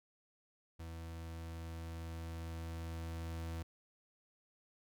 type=tone with level ramp; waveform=40% pulse; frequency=82.41 Hz; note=E2; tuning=in tune; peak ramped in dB=-44 to -39 dBFS; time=0.79-3.63 s; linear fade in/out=10 ms; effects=none